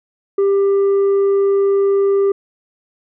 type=tone with tanh clipping; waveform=sine; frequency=396 Hz; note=G4; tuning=18 cents sharp; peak=-12 dBFS; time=0.38-2.32 s; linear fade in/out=5 ms; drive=3 dB; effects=none